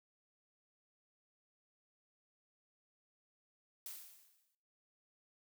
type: noise with exponential decay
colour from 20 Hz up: blue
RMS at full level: -45 dBFS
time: 3.86-4.55 s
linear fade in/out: 1 ms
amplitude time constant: 150 ms
effects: noise-tail reverb RT60 0.7 s tail -19 dB re dry